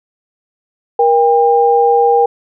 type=tone pair together; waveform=sine; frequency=473 / 800 Hz; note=A#4 / G5; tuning=+25 / +35 cents; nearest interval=major sixth; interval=910 cents; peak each=-10 dBFS; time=0.99-2.26 s; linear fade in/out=5 ms; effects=none